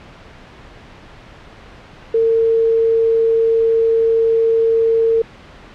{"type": "tone", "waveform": "sine", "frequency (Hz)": 453.6, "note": "A#4", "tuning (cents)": -47, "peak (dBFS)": -11, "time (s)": [2.14, 5.22], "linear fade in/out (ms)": 5, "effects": ["pink hiss -40 dBFS RMS until 5.74 s", "low-pass 3000 Hz 12 dB/octave"]}